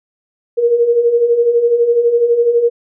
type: beating tone pair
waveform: sine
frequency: 462.8 / 474.8 Hz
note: A#4 / A#4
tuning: -13 / +32 cents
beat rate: 12 Hz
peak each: -17 / -10 dBFS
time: 0.57-2.7 s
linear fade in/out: 20 ms
effects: none